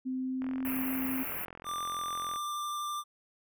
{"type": "tone with pitch glide", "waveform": "sine", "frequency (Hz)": [258.5, 261.8], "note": ["C4", "C4"], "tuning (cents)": [-21, 1], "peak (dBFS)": -31, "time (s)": [0.05, 1.24], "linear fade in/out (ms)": 20, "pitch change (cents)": 22, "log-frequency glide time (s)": [0.18, 0.7]}
{"type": "click train", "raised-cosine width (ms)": 0.5, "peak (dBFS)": -30, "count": 85, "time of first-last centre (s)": [0.42, 2.36], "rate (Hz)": 43.3}
{"type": "band-stop noise", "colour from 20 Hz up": "white", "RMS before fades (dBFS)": -37, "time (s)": [0.65, 1.45], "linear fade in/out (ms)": 0, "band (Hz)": [2800, 11000], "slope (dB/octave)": 96}
{"type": "tone with vibrato", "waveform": "square", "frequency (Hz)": 1186, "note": "D6", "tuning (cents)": 17, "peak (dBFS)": -34, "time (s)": [1.64, 3.04], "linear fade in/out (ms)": 50, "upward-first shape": "triangle", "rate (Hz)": 12, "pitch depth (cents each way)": 10}
{"effects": []}